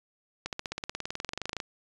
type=accelerating click train; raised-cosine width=0.2 ms; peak=-16 dBFS; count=24; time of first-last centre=0.46-1.602 s; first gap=68 ms; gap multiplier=0.97; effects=resampled to 22050 Hz